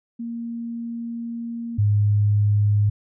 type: tone pair in turn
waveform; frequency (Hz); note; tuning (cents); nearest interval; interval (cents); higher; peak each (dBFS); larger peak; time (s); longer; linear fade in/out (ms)
sine; 233.1 / 103.65; A#3 / G#2; 0 / -3; octave + major second; 1403; first; -27 / -15; second; 0.19-1.78 / 1.78-2.9; first; 10
effects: none